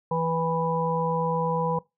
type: harmonic tone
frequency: 164.4 Hz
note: E3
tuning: 4 cents flat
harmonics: 1 / 3 / 5 / 6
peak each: -28 / -27 / -33 / -28 dBFS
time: 0.11-1.79 s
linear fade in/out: 5 ms
effects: noise-tail reverb RT60 0.2 s tail -21 dB re dry